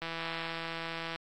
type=click train; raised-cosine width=0.3 ms; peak=-21 dBFS; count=189; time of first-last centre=0.02-1.159 s; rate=165 Hz; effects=AAC 64 kbps